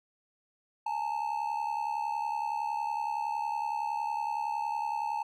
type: ring-modulated tone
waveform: triangle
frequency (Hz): 876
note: A5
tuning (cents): -8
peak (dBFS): -25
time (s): 0.86-5.23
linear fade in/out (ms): 5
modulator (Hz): 35.4
effects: none